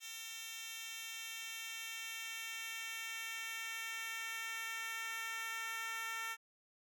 10% pulse tone with high-pass filter sweep, 451.8 Hz, A4, 46 cents sharp, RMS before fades -44 dBFS, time 0-6.37 s, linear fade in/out 50 ms, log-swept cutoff 3600 to 1400 Hz, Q 1.3, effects none

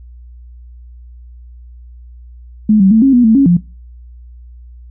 sine tone with pitch steps, 214 / 191.8 / 221.8 / 270.5 / 244 / 222 / 275.5 / 174.7 Hz, A3 / G3 / A3 / C#4 / B3 / A3 / C#4 / F3, -48 / -37 / +14 / -42 / -21 / +16 / -11 / +1 cents, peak -5 dBFS, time 2.69-3.57 s, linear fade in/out 5 ms, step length 110 ms, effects noise-tail reverb RT60 0.3 s tail -20 dB re dry + added 60 Hz sine -33 dBFS peak until 4.9 s

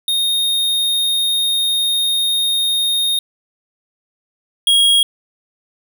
square tone pair in turn, 3701 / 3284 Hz, A#7 / G#7, -13 / -20 cents, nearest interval major second, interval 207 cents, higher first, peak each -15 / -10 dBFS, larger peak second, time 0.08-3.19 / 4.67-5.03 s, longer first, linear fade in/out 2 ms, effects none

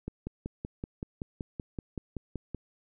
click train, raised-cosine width 3 ms, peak -22 dBFS, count 14, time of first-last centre 0.08-2.547 s, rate 5.27 Hz, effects none

